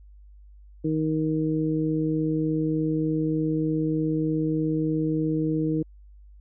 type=harmonic tone; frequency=156.7 Hz; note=D#3; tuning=13 cents sharp; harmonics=1 / 2 / 3; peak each=-27 / -24 / -31 dBFS; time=0.84-5.83 s; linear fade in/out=10 ms; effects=added 50 Hz sine -46 dBFS peak until 6.4 s